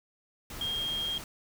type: tone in noise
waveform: sine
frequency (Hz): 3228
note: G#7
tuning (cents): -50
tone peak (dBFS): -30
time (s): 0.61-1.18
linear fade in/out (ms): 2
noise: pink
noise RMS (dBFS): -42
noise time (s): 0.5-1.24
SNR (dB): +9
effects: none